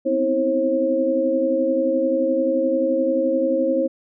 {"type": "tone cluster", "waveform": "sine", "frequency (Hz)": [254, 265.5, 322.5, 537], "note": ["B3", "C4", "E4", "C5"], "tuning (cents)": [49, 25, -38, 45], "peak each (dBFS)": [-26, -27, -23, -19], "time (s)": [0.05, 3.88], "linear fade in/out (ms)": 20, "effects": []}